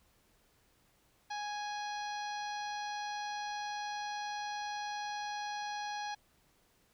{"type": "harmonic tone", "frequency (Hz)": 830, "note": "G#5", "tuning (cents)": -1, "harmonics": [1, 2, 3, 4, 5, 6, 7], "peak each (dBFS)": [-38, -45, -51, -51, -49, -55, -53], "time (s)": [1.3, 6.15], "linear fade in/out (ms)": 10, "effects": ["pink hiss -70 dBFS RMS until 6.93 s"]}